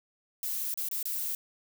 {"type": "noise with dropouts", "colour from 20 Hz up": "violet", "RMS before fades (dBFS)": -33, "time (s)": [0.43, 1.35], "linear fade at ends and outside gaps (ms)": 1, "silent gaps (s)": [[0.741, 0.775], [0.887, 0.913], [1.028, 1.054]], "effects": []}